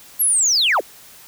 sine linear sweep, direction down, 11790 to 246.9 Hz, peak -12 dBFS, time 0.19-0.81 s, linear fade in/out 20 ms, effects tanh soft clip ceiling -11 dBFS + white hiss -44 dBFS RMS until 1.27 s

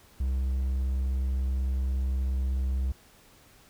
triangle tone, 65.41 Hz, C2, in tune, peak -23 dBFS, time 0.2-2.92 s, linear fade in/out 5 ms, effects pink hiss -57 dBFS RMS until 3.69 s

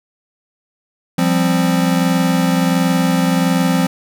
square chord, F suspended second, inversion none, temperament equal, 174.61 / 196 / 261.6 Hz, F3 / G3 / C4, 0 / 0 / 0 cents, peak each -16 / -21 / -18 dBFS, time 1.18-3.87 s, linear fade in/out 5 ms, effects none

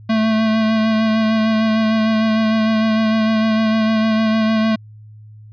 square tone with vibrato, 220 Hz, A3, in tune, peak -14 dBFS, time 0.09-4.76 s, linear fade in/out 10 ms, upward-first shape sine, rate 6.6 Hz, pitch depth 20 cents each way, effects added 107 Hz sine -37 dBFS peak until 5.52 s + resampled to 11025 Hz

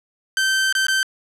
sawtooth tone with dropouts, 1551 Hz, G6, 19 cents flat, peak -13 dBFS, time 0.37-1.03 s, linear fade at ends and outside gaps 1 ms, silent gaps 0.726-0.751 / 0.868-0.883 s, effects low-pass 10000 Hz 12 dB/octave

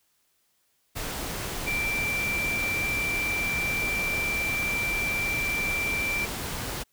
sine tone in noise, 2349 Hz, D7, in tune, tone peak -26 dBFS, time 1.66-6.26 s, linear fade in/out 20 ms, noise pink, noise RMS -33 dBFS, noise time 0.95-6.84 s, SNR +4 dB, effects white hiss -70 dBFS RMS until 6.92 s

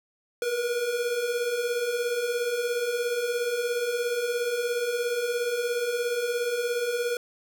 square beating tone pair, 466.1 / 483.1 Hz, A#4 / B4, 0 / -38 cents, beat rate 17 Hz, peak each -34 / -27 dBFS, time 0.42-7.17 s, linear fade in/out 2 ms, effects none

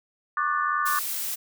sine chord, D major seventh, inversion third, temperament equal with one note detuned, 1108.7 / 1191.7 / 1480 / 1760 Hz, C#6 / D6 / F#6 / A6, 0 / +25 / 0 / 0 cents, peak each -29 / -25 / -30 / -31 dBFS, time 0.37-0.99 s, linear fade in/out 2 ms
blue noise, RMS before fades -30 dBFS, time 0.85-1.36 s, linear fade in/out 20 ms
effects none

